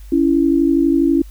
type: tone pair together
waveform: sine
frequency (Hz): 280 / 332.2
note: C#4 / E4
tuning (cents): +18 / +13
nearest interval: minor third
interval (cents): 295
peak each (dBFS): -14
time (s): 0.12-1.22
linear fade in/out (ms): 5
effects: added 50 Hz sine -33 dBFS peak until 1.3 s + white hiss -51 dBFS RMS until 1.3 s